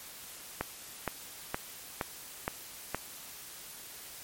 click train, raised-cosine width 0.5 ms, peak -15 dBFS, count 6, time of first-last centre 0.61-2.946 s, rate 2.14 Hz, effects white hiss -47 dBFS RMS until 4.23 s + MP3 64 kbps

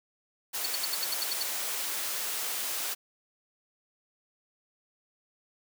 white noise, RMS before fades -33 dBFS, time 0.53-2.95 s, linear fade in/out 20 ms
triangle tone bursts, 4435 Hz, C#8, in tune, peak -27 dBFS, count 9, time 0.64-1.428 s, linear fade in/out 5 ms, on 20 ms, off 76 ms
effects high-pass 400 Hz 12 dB/octave

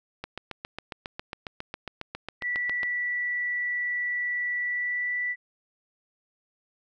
click train, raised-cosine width 0.3 ms, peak -18 dBFS, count 20, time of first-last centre 0.24-2.832 s, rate 7.33 Hz
sine tone with pitch glide, 1958 to 1969.3 Hz, B6 to B6, -15 to -5 cents, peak -26 dBFS, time 2.41-5.36 s, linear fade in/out 50 ms, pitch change +10 cents, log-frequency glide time 4.61-5.15 s
effects none

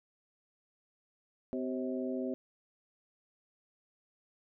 harmonic tone with a mistuned harmonic, 127.9 Hz, C3, 39 cents flat, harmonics 2 / 3 / 4 / 5, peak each -35 / -39 / -41 / -43 dBFS, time 1.53-2.34 s, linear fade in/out 0 ms, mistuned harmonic 4, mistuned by +78 cents, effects none

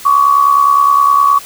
sine tone with amplitude modulation, 1128 Hz, C#6, 30 cents sharp, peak -3 dBFS, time 0.05-1.39 s, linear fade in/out 10 ms, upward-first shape sine, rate 69.7 Hz, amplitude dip 65%, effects white hiss -32 dBFS RMS until 1.45 s

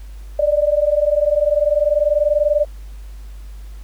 sine tone pair together, 582.8 / 603 Hz, D5 / D5, -13 / +46 cents, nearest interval minor second, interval 59 cents, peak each -16 dBFS, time 0.39-2.65 s, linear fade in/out 5 ms, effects added 50 Hz sine -31 dBFS peak until 3.83 s + pink hiss -51 dBFS RMS until 3.83 s

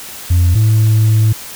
sine tone pair in turn, 87.3 / 109.07 Hz, F2 / A2, 0 / -15 cents, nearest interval major third, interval 385 cents, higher second, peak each -5 dBFS, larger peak neither, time 0.3-0.55 / 0.55-1.33 s, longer second, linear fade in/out 10 ms, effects tanh soft clip ceiling -6 dBFS + white hiss -30 dBFS RMS until 1.55 s

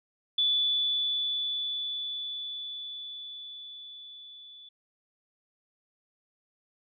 sine tone with level ramp, 3465 Hz, A7, 27 cents flat, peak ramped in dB -22 to -47 dBFS, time 0.38-4.69 s, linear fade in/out 5 ms, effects none

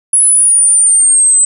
sine exponential sweep, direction down, 10310 to 8040 Hz, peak -5 dBFS, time 0.13-1.45 s, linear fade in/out 5 ms, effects none

